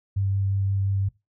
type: tone with vibrato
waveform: sine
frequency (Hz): 98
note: G2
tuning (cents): 0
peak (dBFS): -21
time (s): 0.16-1.09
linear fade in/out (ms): 10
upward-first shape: sine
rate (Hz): 5.7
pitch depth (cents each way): 9
effects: noise-tail reverb RT60 0.2 s tail -18 dB re dry